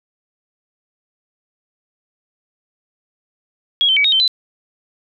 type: tone with pitch steps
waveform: sine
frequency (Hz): 3308 / 3092 / 2275 / 3742 / 3102 / 4016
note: G#7 / G7 / C#7 / A#7 / G7 / B7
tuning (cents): -8 / -24 / +44 / +6 / -19 / +28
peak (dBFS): -11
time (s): 3.81-4.278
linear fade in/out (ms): 0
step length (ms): 78
effects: none